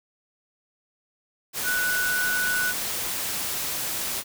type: tone in noise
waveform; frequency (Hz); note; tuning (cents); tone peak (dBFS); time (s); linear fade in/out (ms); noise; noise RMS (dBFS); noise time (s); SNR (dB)
sine; 1480; F#6; 0; -23; 1.63-2.74; 50; white; -29; 1.53-4.24; +3
effects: none